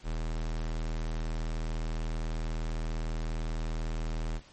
square tone, 40 Hz, D#1, 49 cents sharp, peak -31 dBFS, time 0.03-4.41 s, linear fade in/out 50 ms, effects pink hiss -57 dBFS RMS until 4.52 s + MP3 32 kbps

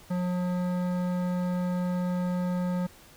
sine tone with hard clipping, 179.6 Hz, F3, 49 cents sharp, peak -28 dBFS, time 0.1-2.87 s, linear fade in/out 10 ms, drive 14 dB, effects pink hiss -53 dBFS RMS until 3.16 s

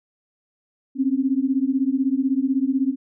sine beating tone pair, 259.2 / 275.2 Hz, C4 / C#4, -16 / -12 cents, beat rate 16 Hz, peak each -21 dBFS, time 0.95-2.96 s, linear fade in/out 50 ms, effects none

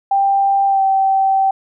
sine tone with pitch glide, 789 to 774.1 Hz, G5 to G5, +11 to -22 cents, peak -11 dBFS, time 0.11-1.51 s, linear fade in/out 5 ms, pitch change -33 cents, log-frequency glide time 0.68-0.82 s, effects none

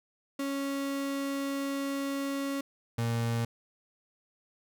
35% pulse tone pair in turn, 276.8 / 116.38 Hz, C#4 / A#2, -2 / -2 cents, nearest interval octave + minor third, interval 1500 cents, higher first, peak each -29 / -26 dBFS, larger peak second, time 0.39-2.61 / 2.98-3.45 s, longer first, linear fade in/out 5 ms, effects none

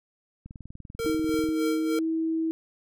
click train, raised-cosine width 5 ms, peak -29 dBFS, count 22, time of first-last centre 0.46-1.489 s, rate 20.4 Hz
square tone with tremolo, 458.2 Hz, A#4, 30 cents flat, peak -27 dBFS, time 0.99-1.99 s, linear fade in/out 2 ms, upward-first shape sine, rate 3.3 Hz, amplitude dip 70%
sine tone with pitch glide, 316.8 to 323.5 Hz, D#4 to E4, +31 to -32 cents, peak -24 dBFS, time 1.06-2.51 s, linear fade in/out 0 ms, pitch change +37 cents, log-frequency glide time 1.79-2.06 s
effects none

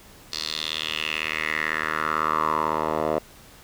10% pulse tone with band-pass filter sweep, 78 Hz, D#2, 5 cents sharp, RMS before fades -26 dBFS, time 0.32-3.19 s, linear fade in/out 10 ms, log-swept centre 4600 to 660 Hz, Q 4.1, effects pink hiss -49 dBFS RMS until 3.63 s

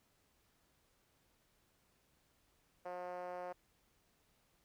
5% pulse tone with band-pass filter, 179.2 Hz, F3, 45 cents sharp, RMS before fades -45 dBFS, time 2.85-3.53 s, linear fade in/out 10 ms, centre 600 Hz, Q 2.8, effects pink hiss -75 dBFS RMS until 4.64 s

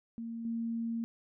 sine tone with level steps, 230 Hz, A#3, 23 cents flat, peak -37 / -32 dBFS, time 0.18-1.04 s, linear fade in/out 0 ms, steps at 0.45 s, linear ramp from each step 2 ms, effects none

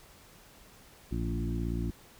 harmonic tone with a mistuned harmonic, 57.3 Hz, A#1, 29 cents flat, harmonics 1 / 2 / 3 / 4 / 5 / 6, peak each -33 / -36 / -38 / -39 / -40 / -41 dBFS, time 1.11-1.91 s, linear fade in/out 10 ms, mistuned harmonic 3, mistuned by +17 cents, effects pink hiss -56 dBFS RMS until 2.19 s

